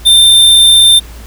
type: tone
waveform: square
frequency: 3588 Hz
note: A7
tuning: 33 cents sharp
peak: -3 dBFS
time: 0.05-1 s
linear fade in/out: 20 ms
effects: added 58 Hz sine -28 dBFS peak until 1.26 s + pink hiss -36 dBFS RMS until 1.26 s